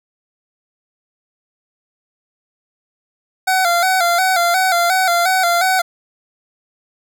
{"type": "tone with vibrato", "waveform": "25% pulse", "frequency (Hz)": 721, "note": "F#5", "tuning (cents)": -45, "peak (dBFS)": -9, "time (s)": [3.47, 5.82], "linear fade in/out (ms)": 10, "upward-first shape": "square", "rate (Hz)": 2.8, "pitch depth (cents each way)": 74, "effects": []}